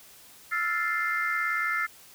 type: chord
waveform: sine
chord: F major seventh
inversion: third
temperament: equal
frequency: 1318.5 / 1396.9 / 1760 / 2093 Hz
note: E6 / F6 / A6 / C7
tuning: 0 / 0 / 0 / 0 cents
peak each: -31 / -31 / -30 / -29 dBFS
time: 0.51-1.87 s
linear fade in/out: 20 ms
effects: tanh soft clip ceiling -17 dBFS + white hiss -52 dBFS RMS until 2.14 s